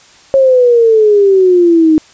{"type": "exponential sweep", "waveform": "sine", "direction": "down", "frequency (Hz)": [546, 308.2], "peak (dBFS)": -4, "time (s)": [0.34, 1.98], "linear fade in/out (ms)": 0, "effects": ["white hiss -42 dBFS RMS until 2.13 s", "resampled to 16000 Hz"]}